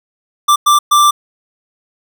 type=tone bursts at uneven times; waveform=square; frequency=1178 Hz; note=D6; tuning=5 cents sharp; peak=-7 dBFS; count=3; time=0.48-0.56 / 0.66-0.79 / 0.91-1.11 s; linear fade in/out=10 ms; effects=none